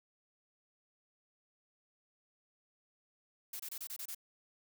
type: noise bursts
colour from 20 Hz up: blue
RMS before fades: -43 dBFS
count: 7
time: 3.53-4.148 s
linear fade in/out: 5 ms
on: 66 ms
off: 26 ms
effects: none